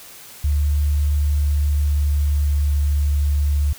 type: tone with pitch glide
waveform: sine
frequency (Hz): 73.1 to 72.39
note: D2 to D2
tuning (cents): -7 to -24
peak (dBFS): -15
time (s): 0.44-3.73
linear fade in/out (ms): 5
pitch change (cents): -17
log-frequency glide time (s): 1.18-3.1
effects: white hiss -41 dBFS RMS until 3.78 s